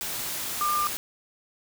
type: tone in noise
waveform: sine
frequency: 1197 Hz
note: D6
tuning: 33 cents sharp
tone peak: -23 dBFS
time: 0.61-0.87 s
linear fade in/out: 0 ms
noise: white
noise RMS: -32 dBFS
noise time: 0.01-0.97 s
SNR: +6 dB
effects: none